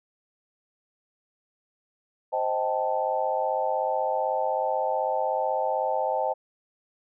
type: chord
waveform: sine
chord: A half-diminished seventh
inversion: first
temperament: equal with one note detuned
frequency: 523.3 / 625.9 / 784 / 880 Hz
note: C5 / Eb5 / G5 / A5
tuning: 0 / +10 / 0 / 0 cents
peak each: -29 dBFS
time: 2.32-6.34 s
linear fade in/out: 20 ms
effects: none